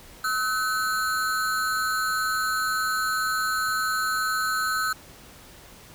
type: ring-modulated tone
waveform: square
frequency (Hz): 1399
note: F6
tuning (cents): +3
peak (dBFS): -21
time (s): 0.24-4.93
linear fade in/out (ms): 5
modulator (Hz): 111
effects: pink hiss -48 dBFS RMS until 5.94 s